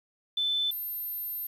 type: tone pair in turn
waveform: sine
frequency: 3520 / 13217 Hz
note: A7 / G#9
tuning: 0 / -10 cents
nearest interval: octave + major seventh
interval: 2290 cents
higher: second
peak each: -25 / -32 dBFS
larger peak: first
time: 0.37-0.71 / 0.71-1.47 s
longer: second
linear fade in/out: 5 ms
effects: 9-bit